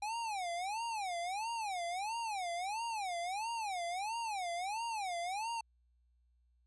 square tone with vibrato, 799 Hz, G5, 33 cents sharp, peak -37 dBFS, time 0.02-5.61 s, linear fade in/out 5 ms, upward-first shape sine, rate 1.5 Hz, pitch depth 270 cents each way, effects added 60 Hz sine -69 dBFS peak until 6.66 s + resampled to 24000 Hz

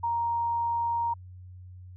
sine tone, 935 Hz, A#5, 5 cents sharp, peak -25 dBFS, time 0.03-1.14 s, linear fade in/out 10 ms, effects added 91 Hz sine -43 dBFS peak until 1.96 s

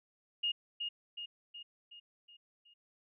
sine tone with echo, 2849 Hz, F7, 34 cents sharp, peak -30 dBFS, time 0.43-0.52 s, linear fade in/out 10 ms, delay 370 ms, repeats 6, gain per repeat -5 dB, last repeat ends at 2.74 s, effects none

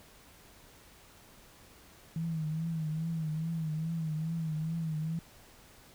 sine tone with vibrato, 160 Hz, D#3, 49 cents sharp, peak -31 dBFS, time 2.16-5.19 s, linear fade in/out 2 ms, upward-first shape triangle, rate 2.4 Hz, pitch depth 80 cents each way, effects pink hiss -57 dBFS RMS until 5.94 s

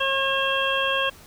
harmonic tone, 541 Hz, C#5, 42 cents flat, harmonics 1 / 2 / 3 / 5 / 6, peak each -27 / -27 / -27 / -27 / -27 dBFS, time 0-1.1 s, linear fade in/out 10 ms, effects pink hiss -48 dBFS RMS until 1.26 s

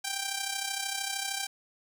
5% pulse tone with amplitude modulation, 786 Hz, G5, 4 cents sharp, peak -17 dBFS, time 0.04-1.47 s, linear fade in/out 10 ms, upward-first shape sine, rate 33.1 Hz, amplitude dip 60%, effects none

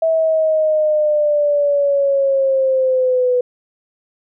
sine linear sweep, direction down, 652 to 493.9 Hz, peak -12 dBFS, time 0.02-3.41 s, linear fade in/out 5 ms, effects none

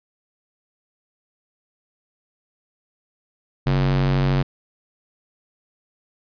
square tone with high-pass filter, 46.44 Hz, F#1, 7 cents sharp, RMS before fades -19 dBFS, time 3.66-4.43 s, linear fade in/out 10 ms, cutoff 97 Hz, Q 5.6, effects resampled to 11025 Hz

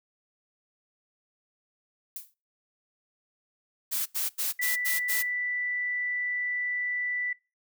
violet noise with exponential decay, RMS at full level -34 dBFS, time 2.16-2.34 s, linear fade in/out 2 ms, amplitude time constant 37 ms
blue noise bursts, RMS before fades -29 dBFS, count 6, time 3.91-5.23 s, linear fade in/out 20 ms, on 150 ms, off 84 ms
sine tone, 1975.5 Hz, B6, in tune, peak -28 dBFS, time 4.59-7.33 s, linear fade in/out 5 ms
effects noise-tail reverb RT60 0.3 s tail -23 dB re dry

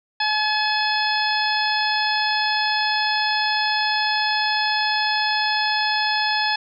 harmonic tone, 854 Hz, G#5, 48 cents sharp, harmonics 1 / 2 / 3 / 4 / 5 / 6, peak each -23 / -24 / -28 / -28 / -28 / -27 dBFS, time 0.2-6.56 s, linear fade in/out 5 ms, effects none

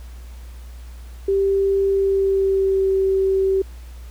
sine tone with pitch glide, 392 to 384.8 Hz, G4 to G4, 0 to -32 cents, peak -15 dBFS, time 1.28-3.62 s, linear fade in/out 5 ms, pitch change -32 cents, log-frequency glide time 1.87-2.9 s, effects added 60 Hz sine -34 dBFS peak until 4.1 s + pink hiss -50 dBFS RMS until 4.1 s

